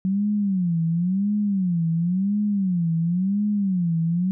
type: tone with vibrato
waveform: sine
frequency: 185 Hz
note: F#3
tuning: in tune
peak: -19 dBFS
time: 0.05-4.31 s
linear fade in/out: 0 ms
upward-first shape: sine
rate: 0.95 Hz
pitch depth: 210 cents each way
effects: none